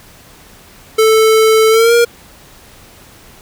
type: tone with pitch glide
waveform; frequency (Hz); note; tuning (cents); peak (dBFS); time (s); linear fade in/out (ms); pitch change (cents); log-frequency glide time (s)
square; 440 to 471.6; A4 to A#4; 0 to +20; -7; 0.98-2.05; 10; +120; 1.7-1.94
effects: pink hiss -41 dBFS RMS until 3.41 s